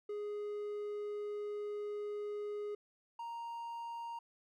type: tone pair in turn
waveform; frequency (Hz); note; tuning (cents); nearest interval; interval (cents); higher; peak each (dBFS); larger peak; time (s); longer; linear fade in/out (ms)
triangle; 415.3 / 932.3; G#4 / A#5; 0 / 0; octave + major second; 1400; second; -36 / -39; first; 0.09-2.75 / 3.19-4.19; first; 5
effects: none